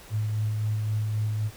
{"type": "tone with tremolo", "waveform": "sine", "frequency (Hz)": 107.3, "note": "A2", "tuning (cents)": -43, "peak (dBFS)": -23, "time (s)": [0.1, 1.51], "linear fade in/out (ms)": 50, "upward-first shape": "sine", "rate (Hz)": 3.8, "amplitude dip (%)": 25, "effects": ["pink hiss -48 dBFS RMS until 1.56 s"]}